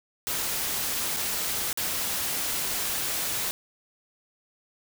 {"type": "noise with dropouts", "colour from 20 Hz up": "white", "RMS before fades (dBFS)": -29, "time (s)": [0.27, 3.51], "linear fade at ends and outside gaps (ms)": 0, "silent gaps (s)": [[1.164, 1.169], [1.729, 1.774]], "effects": []}